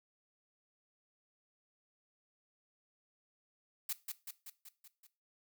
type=noise with echo; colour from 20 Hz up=blue; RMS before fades=-37 dBFS; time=3.89-3.93 s; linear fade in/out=5 ms; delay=190 ms; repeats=6; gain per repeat=-4 dB; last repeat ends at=5.07 s; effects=noise-tail reverb RT60 0.3 s tail -17 dB re dry